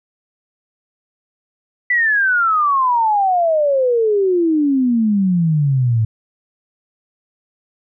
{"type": "exponential sweep", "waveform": "sine", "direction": "down", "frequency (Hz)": [1996, 108.3], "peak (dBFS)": -12, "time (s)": [1.9, 6.05], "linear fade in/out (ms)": 5, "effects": []}